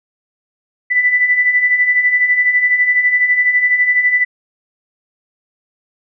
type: beating tone pair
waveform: sine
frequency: 1975.5 / 1987.5 Hz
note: B6 / B6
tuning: 0 / +10 cents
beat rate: 12 Hz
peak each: -18 / -11 dBFS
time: 0.9-4.25 s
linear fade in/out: 20 ms
effects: none